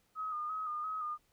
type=tone with vibrato; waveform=sine; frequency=1244.5 Hz; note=D#6; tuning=in tune; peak=-35 dBFS; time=0.15-1.18 s; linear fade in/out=50 ms; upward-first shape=square; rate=2.9 Hz; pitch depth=38 cents each way; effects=pink hiss -73 dBFS RMS until 1.32 s